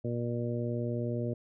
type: harmonic tone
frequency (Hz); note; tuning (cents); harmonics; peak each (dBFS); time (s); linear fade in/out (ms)
119.3; A#2; +41; 1 / 2 / 3 / 4 / 5; -33 / -36 / -38 / -39 / -40; 0.04-1.34; 10
effects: none